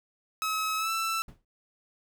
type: tone with pitch glide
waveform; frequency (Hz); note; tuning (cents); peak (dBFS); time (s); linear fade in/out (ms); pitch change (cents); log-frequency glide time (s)
sawtooth; 1284 to 1329.3; E6 to E6; -46 to +14; -24; 0.42-1.22; 0; +60; 0.77-0.91
type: noise with exponential decay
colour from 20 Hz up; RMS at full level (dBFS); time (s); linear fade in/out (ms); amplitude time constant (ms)
brown; -41; 1.28-1.45; 5; 35
effects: none